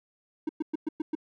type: tone bursts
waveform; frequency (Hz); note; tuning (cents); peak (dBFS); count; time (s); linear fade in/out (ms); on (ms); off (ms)
triangle; 311.1; D#4; 0; -24; 6; 0.47-1.152; 5; 22; 110
effects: none